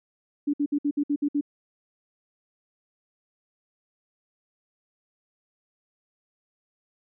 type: tone bursts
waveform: sine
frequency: 289.3 Hz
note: D4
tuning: 26 cents flat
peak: -21 dBFS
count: 8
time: 0.47-1.411 s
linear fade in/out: 10 ms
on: 66 ms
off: 59 ms
effects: none